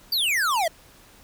square exponential sweep, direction down, 4789 to 619 Hz, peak -21 dBFS, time 0.12-0.68 s, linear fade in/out 5 ms, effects pink hiss -52 dBFS RMS until 1.23 s

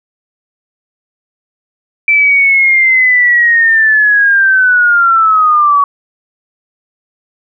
sine linear sweep, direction down, 2334 to 1123 Hz, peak -5 dBFS, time 2.08-5.84 s, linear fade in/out 2 ms, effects none

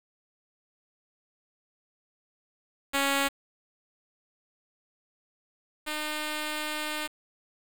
5% pulse tone pair in turn, 277.2 / 304.2 Hz, C#4 / D#4, 0 / -39 cents, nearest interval major second, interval 161 cents, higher second, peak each -13 / -19 dBFS, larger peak first, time 2.93-3.29 / 5.86-7.08 s, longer second, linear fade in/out 20 ms, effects 7-bit

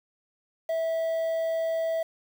triangle tone with quantisation, 653 Hz, E5, 17 cents flat, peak -23 dBFS, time 0.69-2.03 s, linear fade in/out 5 ms, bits 8, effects none

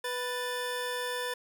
25% pulse tone pair together, 493.9 / 1762.4 Hz, B4 / A6, 0 / +2 cents, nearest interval octave + minor seventh, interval 2202 cents, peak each -30 / -32 dBFS, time 0.04-1.34 s, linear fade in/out 5 ms, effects none

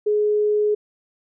sine tone, 420 Hz, G#4, 19 cents sharp, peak -16 dBFS, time 0.06-0.75 s, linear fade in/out 10 ms, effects none

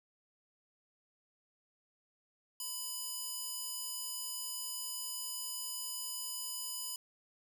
square tone with high-pass filter, 995 Hz, B5, 13 cents sharp, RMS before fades -41 dBFS, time 2.6-6.96 s, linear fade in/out 2 ms, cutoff 5800 Hz, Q 0.64, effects none

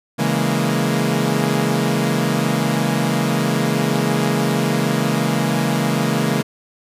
sawtooth chord, A# half-diminished seventh, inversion first, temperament equal, 138.59 / 164.81 / 207.7 / 233.1 Hz, C#3 / E3 / G#3 / A#3, 0 / 0 / 0 / 0 cents, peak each -18 dBFS, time 0.18-6.43 s, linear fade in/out 20 ms, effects resampled to 32000 Hz

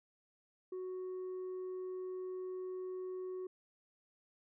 sine tone, 370 Hz, F#4, in tune, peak -37 dBFS, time 0.72-3.47 s, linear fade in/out 5 ms, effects tanh soft clip ceiling -39 dBFS

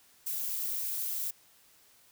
violet noise with amplitude modulation, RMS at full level -31 dBFS, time 0.26-1.31 s, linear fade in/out 10 ms, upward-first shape sine, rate 271 Hz, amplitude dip 70%, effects white hiss -62 dBFS RMS until 2.11 s

